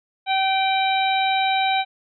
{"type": "harmonic tone with a mistuned harmonic", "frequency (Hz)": 769, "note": "G5", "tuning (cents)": -33, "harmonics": [1, 2, 3, 4, 5], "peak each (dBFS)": [-19, -31, -25, -32, -27], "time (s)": [0.26, 1.85], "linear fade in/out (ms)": 50, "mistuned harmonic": 3, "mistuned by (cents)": 35, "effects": []}